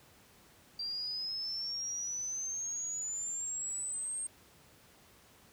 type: exponential sweep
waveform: sine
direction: up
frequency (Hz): 4699 to 8590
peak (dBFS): -35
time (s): 0.79-4.27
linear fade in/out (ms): 5
effects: pink hiss -61 dBFS RMS until 5.52 s + high-pass 60 Hz 12 dB/octave